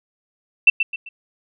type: tone with echo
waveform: sine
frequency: 2680 Hz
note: E7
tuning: 28 cents sharp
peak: -6 dBFS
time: 0.67-0.7 s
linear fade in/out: 5 ms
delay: 130 ms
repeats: 3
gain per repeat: -9 dB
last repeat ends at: 1.09 s
effects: none